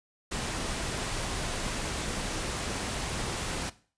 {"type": "noise", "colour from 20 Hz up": "pink", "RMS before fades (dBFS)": -33, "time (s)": [0.31, 3.7], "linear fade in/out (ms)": 10, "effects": ["noise-tail reverb RT60 0.4 s tail -17 dB re dry", "resampled to 22050 Hz"]}